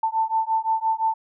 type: beating tone pair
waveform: sine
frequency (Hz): 887 / 892.8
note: A5 / A5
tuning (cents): +14 / +25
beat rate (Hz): 5.8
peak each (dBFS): -23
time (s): 0.03-1.14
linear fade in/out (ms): 5
effects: none